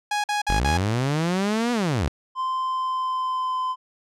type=tone bursts; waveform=sawtooth; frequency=830.6 Hz; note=G#5; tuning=in tune; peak=-18 dBFS; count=4; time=0.11-0.774 s; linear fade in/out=5 ms; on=130 ms; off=48 ms
type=linear two-way sweep; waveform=sawtooth; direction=up then down; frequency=41.11 to 246.6 to 58 Hz; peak=-17 dBFS; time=0.49-2.08 s; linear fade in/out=0 ms; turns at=1.72 s
type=tone with pitch glide; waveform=triangle; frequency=1038 to 1024.9 Hz; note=C6 to C6; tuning=-14 to -36 cents; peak=-21 dBFS; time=2.35-3.76 s; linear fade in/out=50 ms; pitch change=-22 cents; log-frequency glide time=2.62-3.59 s
effects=low-pass 8000 Hz 12 dB/octave